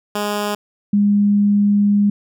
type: tone pair in turn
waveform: 10% pulse / sine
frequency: 207 / 204.2 Hz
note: G#3 / G#3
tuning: -5 / -29 cents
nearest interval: unison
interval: 24 cents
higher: first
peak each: -11 dBFS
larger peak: neither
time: 0.15-0.55 / 0.93-2.1 s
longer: second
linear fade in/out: 5 ms
effects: none